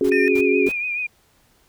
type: chord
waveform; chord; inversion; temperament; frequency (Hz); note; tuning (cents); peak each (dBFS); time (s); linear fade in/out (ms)
sine; C# suspended fourth; none; equal; 277.2 / 370 / 415.3; C#4 / F#4 / G#4; 0 / 0 / 0; -21 / -19 / -19; 0.01-0.69; 2
type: noise bursts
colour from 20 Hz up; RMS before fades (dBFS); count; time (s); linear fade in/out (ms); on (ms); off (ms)
pink; -37; 3; 0.04-0.72; 5; 60; 250
type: tone with vibrato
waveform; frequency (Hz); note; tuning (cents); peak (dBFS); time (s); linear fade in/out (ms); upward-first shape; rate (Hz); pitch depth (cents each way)
sine; 2444; D#7; -32; -22; 0.11-1.07; 10; triangle; 7; 57
type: tone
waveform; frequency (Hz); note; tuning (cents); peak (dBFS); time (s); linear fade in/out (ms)
triangle; 1814; A#6; -48; -21; 0.12-0.28; 0
effects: pink hiss -59 dBFS RMS until 1.68 s